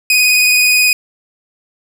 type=tone with vibrato; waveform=sawtooth; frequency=2489 Hz; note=D#7; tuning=in tune; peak=-5 dBFS; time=0.1-0.93 s; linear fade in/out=2 ms; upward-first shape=triangle; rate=19 Hz; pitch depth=25 cents each way; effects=none